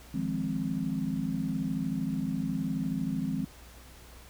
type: chord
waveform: sine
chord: F minor seventh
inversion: third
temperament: equal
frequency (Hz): 155.56 / 174.61 / 207.7 / 261.6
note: Eb3 / F3 / Ab3 / C4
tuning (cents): 0 / 0 / 0 / 0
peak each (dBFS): -36 / -34 / -34 / -33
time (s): 0.14-3.45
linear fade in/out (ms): 5
effects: added 60 Hz sine -51 dBFS peak until 4.29 s + pink hiss -53 dBFS RMS until 4.29 s